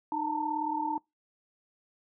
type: tone cluster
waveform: sine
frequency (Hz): 306.5 / 887 / 925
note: D#4 / A5 / A#5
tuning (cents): -26 / +14 / -14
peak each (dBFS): -35 / -31 / -35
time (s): 0.12-0.98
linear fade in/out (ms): 2
effects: noise-tail reverb RT60 0.2 s tail -25 dB re dry